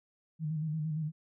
sine tone with vibrato, 155.56 Hz, D#3, in tune, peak -31 dBFS, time 0.39-1.12 s, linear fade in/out 50 ms, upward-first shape square, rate 8.7 Hz, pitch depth 46 cents each way, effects none

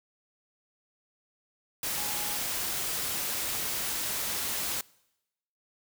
sine tone in noise, 832 Hz, G#5, 3 cents sharp, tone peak -42 dBFS, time 1.97-2.37 s, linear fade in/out 2 ms, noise white, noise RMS -32 dBFS, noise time 1.83-4.81 s, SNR -13 dB, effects noise-tail reverb RT60 0.9 s tail -24 dB re dry

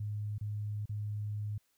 sine tone with dropouts, 104.7 Hz, G#2, 15 cents sharp, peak -34 dBFS, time 0-1.58 s, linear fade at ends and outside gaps 5 ms, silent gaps 0.382-0.41 / 0.857-0.893 s, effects white hiss -75 dBFS RMS until 1.77 s

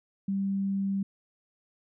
sine tone, 196 Hz, G3, in tune, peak -26 dBFS, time 0.28-1.03 s, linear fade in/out 5 ms, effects none

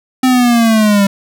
square linear sweep, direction down, 260 to 196 Hz, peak -8 dBFS, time 0.23-1.07 s, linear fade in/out 5 ms, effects none

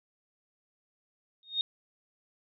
sine tone with exponential growth, 3707 Hz, A#7, 10 cents flat, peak -22 dBFS, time 1.43-1.61 s, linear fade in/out 1 ms, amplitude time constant 39 ms, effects none

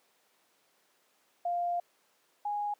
sine tone pair in turn, 699 / 826 Hz, F5 / G#5, +1 / -10 cents, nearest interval minor third, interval 289 cents, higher second, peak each -28 / -30 dBFS, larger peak first, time 1.45-1.8 / 2.45-2.74 s, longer first, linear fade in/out 5 ms, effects pink hiss -69 dBFS RMS until 2.79 s + high-pass 400 Hz 12 dB/octave

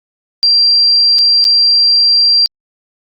sine tone with dropouts, 4731 Hz, D8, 12 cents sharp, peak -6 dBFS, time 0.43-2.46 s, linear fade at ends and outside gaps 0 ms, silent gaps 1.185-1.189 / 1.442-1.451 s, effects Opus 48 kbps

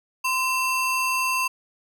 square ring-modulated tone, 1858 Hz, A#6, 6 cents flat, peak -19 dBFS, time 0.24-1.48 s, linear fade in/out 10 ms, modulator 828 Hz, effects none

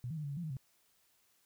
sine tone with pitch steps, 123 / 161.3 / 151.6 / 142.5 / 140.5 / 173.7 / 156.2 / 132.5 Hz, B2 / E3 / D#3 / C#3 / C#3 / F3 / D#3 / C3, -7 / -37 / -45 / +48 / +24 / -9 / +7 / +22 cents, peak -37 dBFS, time 0.04-0.568 s, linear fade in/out 0 ms, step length 66 ms, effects white hiss -72 dBFS RMS until 1.45 s

